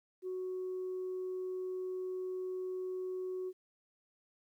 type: tone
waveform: sine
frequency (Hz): 370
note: F#4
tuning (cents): 0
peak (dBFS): -35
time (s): 0.22-3.53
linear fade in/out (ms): 50
effects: tanh soft clip ceiling -33 dBFS + 12-bit